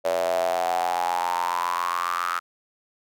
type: tone with high-pass filter sweep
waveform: square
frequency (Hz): 43.65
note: F1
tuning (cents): 0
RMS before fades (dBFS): -25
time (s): 0.04-2.4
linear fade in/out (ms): 20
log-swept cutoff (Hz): 580 to 1300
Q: 8.8
effects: none